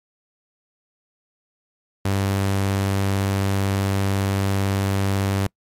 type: tone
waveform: sawtooth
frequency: 98 Hz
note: G2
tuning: in tune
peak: -15 dBFS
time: 2.05-5.47 s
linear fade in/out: 5 ms
effects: noise-tail reverb RT60 0.1 s tail -26 dB re dry + MP3 64 kbps